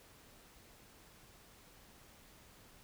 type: silence
effects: pink hiss -61 dBFS RMS until 2.83 s